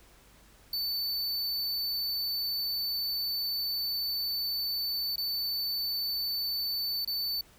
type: tone with dropouts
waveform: square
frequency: 4514 Hz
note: C#8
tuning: 31 cents sharp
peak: -30 dBFS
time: 0.73-7.41 s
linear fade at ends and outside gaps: 2 ms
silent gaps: 5.158-5.18 / 7.048-7.075 s
effects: added 50 Hz sine -60 dBFS peak until 7.58 s + pink hiss -59 dBFS RMS until 7.58 s